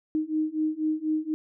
sine beating tone pair, 308.8 / 312.9 Hz, D#4 / D#4, -13 / +10 cents, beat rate 4.1 Hz, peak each -28 / -27 dBFS, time 0.15-1.34 s, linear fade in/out 0 ms, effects none

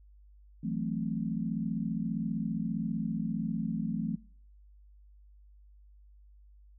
sine chord, F# half-diminished seventh, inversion third, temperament equal, 164.81 / 185 / 220 / 261.6 Hz, E3 / F#3 / A3 / C4, 0 / 0 / 0 / 0 cents, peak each -36 / -36 / -34 / -39 dBFS, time 0.63-4.16 s, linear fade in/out 10 ms, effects noise-tail reverb RT60 0.5 s tail -23 dB re dry + added 50 Hz sine -54 dBFS peak until 6.78 s

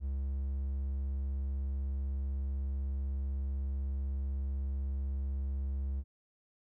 triangle tone, 68 Hz, C#2, 33 cents flat, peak -30 dBFS, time 0-6.04 s, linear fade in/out 50 ms, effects none

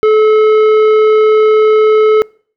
sine tone with tanh clipping, 431.8 Hz, A4, 33 cents flat, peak -7 dBFS, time 0.03-2.22 s, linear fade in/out 0 ms, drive 11 dB, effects noise-tail reverb RT60 0.5 s tail -26 dB re dry

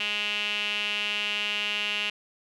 sawtooth tone with band-pass filter, 207.7 Hz, G#3, in tune, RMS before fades -29 dBFS, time 0-2.1 s, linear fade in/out 5 ms, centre 2800 Hz, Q 6.6, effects none

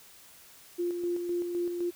sine tone with tremolo, 349.2 Hz, F4, in tune, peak -27 dBFS, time 0.78-1.91 s, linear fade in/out 20 ms, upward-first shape square, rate 3.9 Hz, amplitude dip 40%, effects white hiss -54 dBFS RMS until 1.95 s

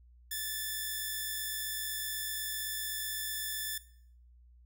5% pulse tone pair together, 1739 / 1786.9 Hz, A6 / A6, -21 / +26 cents, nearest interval unison, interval 47 cents, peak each -25 / -30 dBFS, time 0.31-3.78 s, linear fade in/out 5 ms, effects noise-tail reverb RT60 0.6 s tail -17 dB re dry + added 60 Hz sine -56 dBFS peak until 4.65 s

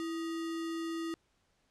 sine tone with sample-and-hold, 330 Hz, E4, 2 cents sharp, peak -34 dBFS, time 0-1.14 s, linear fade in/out 0 ms, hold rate 1575 Hz, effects pink hiss -74 dBFS RMS until 1.7 s + low-pass 8000 Hz 12 dB/octave

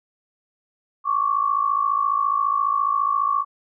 sine tone pair together, 1100 / 1154.6 Hz, C#6 / D6, -14 / -30 cents, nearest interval minor second, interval 84 cents, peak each -21 dBFS, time 1.04-3.45 s, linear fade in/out 50 ms, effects none

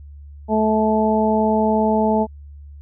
harmonic tone, 217.2 Hz, A3, 22 cents flat, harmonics 1 / 2 / 3 / 4, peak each -18 / -21 / -21 / -21 dBFS, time 0.48-2.27 s, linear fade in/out 50 ms, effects added 72 Hz sine -36 dBFS peak until 2.81 s

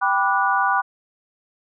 sine chord, G major seventh, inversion none, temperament equal with one note detuned, 784 / 987.8 / 1174.7 / 1462.1 Hz, G5 / B5 / D6 / F#6, 0 / 0 / 0 / -21 cents, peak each -22 dBFS, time 0.01-0.82 s, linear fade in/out 20 ms, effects none

